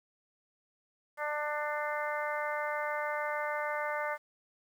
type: harmonic tone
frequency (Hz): 297.8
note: D4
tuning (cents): +24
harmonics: 2 / 3 / 4 / 5 / 6 / 7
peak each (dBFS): -36 / -38 / -39 / -40 / -41 / -41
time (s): 1.17-4.18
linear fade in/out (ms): 50
effects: 10-bit